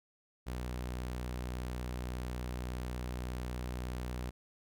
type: tone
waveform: sawtooth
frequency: 61.74 Hz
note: B1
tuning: in tune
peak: -33 dBFS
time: 0.46-4.31 s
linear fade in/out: 20 ms
effects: none